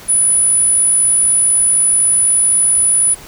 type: tone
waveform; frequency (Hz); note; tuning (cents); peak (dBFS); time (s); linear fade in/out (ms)
sine; 9956; D#9; 0; -9; 0.08-3.15; 20
effects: pink hiss -36 dBFS RMS until 3.27 s